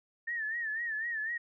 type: tone with vibrato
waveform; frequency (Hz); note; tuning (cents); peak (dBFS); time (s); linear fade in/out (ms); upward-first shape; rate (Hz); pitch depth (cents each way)
sine; 1808; A6; +47; -32; 0.27-1.38; 10; sine; 4; 95
effects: none